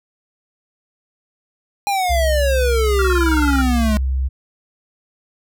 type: exponential sweep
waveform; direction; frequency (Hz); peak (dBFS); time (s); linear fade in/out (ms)
square; down; 821 to 207.7; -17; 1.87-3.97; 0
type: tone with pitch glide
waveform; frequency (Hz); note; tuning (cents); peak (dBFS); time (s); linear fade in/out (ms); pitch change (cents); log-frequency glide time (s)
sine; 65.2 to 65.69; C2 to C2; -5 to +7; -16; 2.09-4.29; 20; +12; 2.77-4.13
type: tone bursts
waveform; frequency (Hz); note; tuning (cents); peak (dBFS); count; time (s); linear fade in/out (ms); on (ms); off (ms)
sine; 1399; F6; +3; -18; 12; 2.99-3.614; 2; 30; 24
effects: none